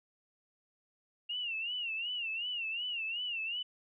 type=tone with vibrato; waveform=sine; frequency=2794 Hz; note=F7; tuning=in tune; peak=-34 dBFS; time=1.29-3.63 s; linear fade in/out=10 ms; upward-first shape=sine; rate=2.7 Hz; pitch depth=120 cents each way; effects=none